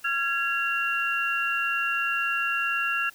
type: tone cluster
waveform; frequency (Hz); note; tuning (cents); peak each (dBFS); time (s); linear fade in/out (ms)
sine; 1371 / 1662 / 2759; F6 / G#6 / F7; -32 / +1 / -22; -28; 0.04-3.1; 10
effects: white hiss -53 dBFS RMS until 3.14 s